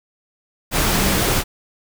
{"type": "tone in noise", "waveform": "sine", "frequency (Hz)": 192.8, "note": "G3", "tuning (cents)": -28, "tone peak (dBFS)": -23, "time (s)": [0.9, 1.21], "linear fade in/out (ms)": 50, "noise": "pink", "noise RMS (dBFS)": -18, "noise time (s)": [0.71, 1.44], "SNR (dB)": -8, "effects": []}